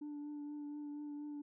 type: tone with vibrato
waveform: sine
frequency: 293.7 Hz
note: D4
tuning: in tune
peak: -40 dBFS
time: 0.01-1.42 s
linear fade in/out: 10 ms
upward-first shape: triangle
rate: 4.2 Hz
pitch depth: 20 cents each way
effects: tanh soft clip ceiling -41 dBFS